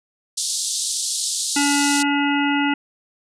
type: band-pass noise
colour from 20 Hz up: white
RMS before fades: -24 dBFS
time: 0.37-2.03 s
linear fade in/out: 10 ms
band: 3600 to 9500 Hz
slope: 48 dB/octave
type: harmonic tone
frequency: 285.5 Hz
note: D4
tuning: 49 cents flat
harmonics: 1 / 3 / 5 / 7 / 9 / 10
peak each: -19 / -24 / -26 / -27 / -29 / -29 dBFS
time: 1.56-2.74 s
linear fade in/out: 5 ms
effects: none